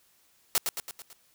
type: noise with echo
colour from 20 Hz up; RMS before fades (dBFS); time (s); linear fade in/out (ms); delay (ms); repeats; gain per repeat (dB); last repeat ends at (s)
white; -24; 0.55-0.58; 0; 110; 5; -5; 1.13
effects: white hiss -65 dBFS RMS until 1.34 s